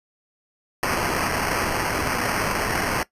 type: noise with sample-and-hold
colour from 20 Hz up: white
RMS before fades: -24 dBFS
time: 0.83-3.03 s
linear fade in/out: 0 ms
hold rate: 3675 Hz
effects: noise-tail reverb RT60 0.1 s tail -18 dB re dry + resampled to 32000 Hz